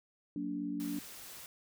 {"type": "chord", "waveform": "sine", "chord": "Gb augmented", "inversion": "none", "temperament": "just", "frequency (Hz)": [185, 231.2, 289.1], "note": ["Gb3", "Bb3", "D4"], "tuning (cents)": [0, -14, -27], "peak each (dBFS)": [-42, -42, -36], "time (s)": [0.36, 0.99], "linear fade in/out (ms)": 2}
{"type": "noise", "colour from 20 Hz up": "white", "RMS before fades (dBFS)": -49, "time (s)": [0.8, 1.46], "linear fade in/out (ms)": 0}
{"effects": []}